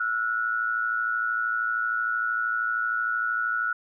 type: tone pair together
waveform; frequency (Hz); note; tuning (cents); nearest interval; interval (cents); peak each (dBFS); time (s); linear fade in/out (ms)
sine; 1340 / 1453; E6 / F#6; +28 / -32; minor second; 140; -29 / -25; 0-3.73; 5
effects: none